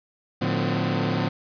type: tone cluster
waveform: sawtooth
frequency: 112.8 / 149.6 / 179.6 / 255.8 Hz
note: A2 / D3 / F3 / C4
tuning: +44 / +32 / +49 / -39 cents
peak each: -24 dBFS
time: 0.41-1.29 s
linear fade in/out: 10 ms
effects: resampled to 11025 Hz + 9-bit